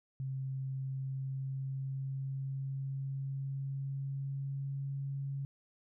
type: tone with pitch glide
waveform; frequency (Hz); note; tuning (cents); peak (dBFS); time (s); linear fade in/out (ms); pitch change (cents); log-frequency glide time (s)
sine; 133.4 to 138.02; C3 to C#3; +34 to -7; -35; 0.2-5.45; 0; +59; 0.72-4.89
effects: none

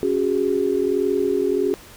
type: chord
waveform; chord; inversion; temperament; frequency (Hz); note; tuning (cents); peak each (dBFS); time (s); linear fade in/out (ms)
sine; C# suspended fourth; none; equal with one note detuned; 277.2 / 370 / 411.5; C#4 / F#4 / G#4; 0 / 0 / -16; -25 / -21 / -21; 0.03-1.74; 0
effects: pink hiss -44 dBFS RMS until 1.96 s

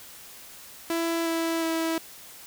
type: tone with pitch steps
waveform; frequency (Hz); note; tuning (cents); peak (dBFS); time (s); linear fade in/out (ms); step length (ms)
sawtooth; 332.8 / 329.5 / 326.3; E4 / E4 / E4; +17 / -1 / -18; -21; 0.9-1.98; 2; 360
effects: white hiss -46 dBFS RMS until 2.46 s

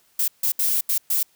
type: noise bursts at uneven times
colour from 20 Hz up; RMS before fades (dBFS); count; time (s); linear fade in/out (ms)
violet; -21; 5; 0.19-0.28 / 0.43-0.52 / 0.59-0.81 / 0.89-0.98 / 1.1-1.23; 5
effects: white hiss -61 dBFS RMS until 1.35 s

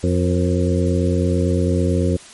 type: harmonic tone with a mistuned harmonic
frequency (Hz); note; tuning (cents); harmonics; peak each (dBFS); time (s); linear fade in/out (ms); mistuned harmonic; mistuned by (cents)
89; F2; +33; 1 / 2 / 3 / 4 / 5 / 6; -18 / -21 / -23 / -24 / -25 / -26; 0.03-2.17; 10; 5; +58
effects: white hiss -41 dBFS RMS until 2.33 s + MP3 48 kbps

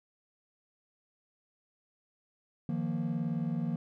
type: chord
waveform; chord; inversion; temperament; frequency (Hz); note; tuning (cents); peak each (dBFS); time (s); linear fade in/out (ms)
triangle; Eb suspended second; none; equal; 155.56 / 174.61 / 233.1; Eb3 / F3 / Bb3; 0 / 0 / 0; -32; 2.69-3.76; 2
effects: tanh soft clip ceiling -22 dBFS

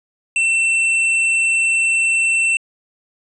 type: tone with tanh clipping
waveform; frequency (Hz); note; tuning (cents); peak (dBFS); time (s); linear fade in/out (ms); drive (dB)
sine; 2690; E7; +34; -15; 0.36-2.57; 2; 16
effects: resampled to 22050 Hz

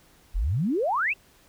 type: exponential sweep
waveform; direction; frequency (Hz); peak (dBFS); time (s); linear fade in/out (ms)
sine; up; 37 to 2800; -22; 0.34-1.14; 20
effects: pink hiss -58 dBFS RMS until 1.48 s

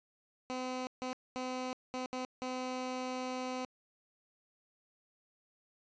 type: tone bursts at uneven times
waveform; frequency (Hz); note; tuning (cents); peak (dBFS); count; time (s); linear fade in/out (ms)
15% pulse; 255.2; C4; -43; -30; 6; 0.5-0.87 / 1.02-1.13 / 1.36-1.73 / 1.94-2.06 / 2.13-2.25 / 2.42-3.65; 0
effects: resampled to 16000 Hz

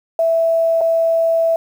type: tone with dropouts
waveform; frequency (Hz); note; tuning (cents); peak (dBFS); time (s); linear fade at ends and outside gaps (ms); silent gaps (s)
sine; 659.3; E5; 0; -12; 0.19-1.56; 2; 0.809-0.813
effects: 7-bit

